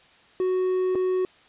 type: tone with dropouts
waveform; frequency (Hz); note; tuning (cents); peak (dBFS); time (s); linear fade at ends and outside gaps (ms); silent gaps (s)
triangle; 370; F#4; 0; -19; 0.4-1.25; 1; 0.95-0.955
effects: white hiss -55 dBFS RMS until 1.48 s + resampled to 8000 Hz